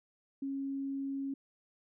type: tone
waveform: sine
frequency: 273.9 Hz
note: C#4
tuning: 21 cents flat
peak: -34 dBFS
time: 0.42-1.34 s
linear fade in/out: 5 ms
effects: none